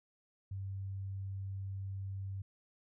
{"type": "tone", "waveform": "sine", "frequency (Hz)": 97.1, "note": "G2", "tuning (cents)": -16, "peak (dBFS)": -38, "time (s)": [0.51, 2.42], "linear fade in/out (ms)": 5, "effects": []}